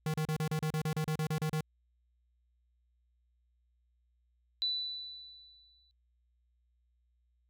square tone bursts, 155.56 Hz, D#3, in tune, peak -31 dBFS, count 14, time 0.06-1.608 s, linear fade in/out 2 ms, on 79 ms, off 34 ms
sine tone with exponential decay, 3977 Hz, B7, 11 cents sharp, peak -28 dBFS, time 4.62-5.91 s, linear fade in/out 0 ms, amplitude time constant 280 ms
effects added 60 Hz sine -70 dBFS peak until 7.49 s

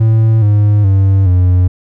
triangle tone with pitch steps, 111.4 / 103.94 / 96.98 / 90.48 Hz, A2 / G#2 / G2 / F#2, +22 / +2 / -18 / -38 cents, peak -4 dBFS, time 0-1.68 s, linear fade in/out 10 ms, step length 420 ms, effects none

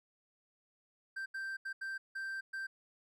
triangle tone bursts at uneven times, 1568 Hz, G6, in tune, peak -36 dBFS, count 6, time 1.16-1.26 / 1.34-1.57 / 1.65-1.73 / 1.81-1.98 / 2.15-2.41 / 2.53-2.67 s, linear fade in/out 10 ms, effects none

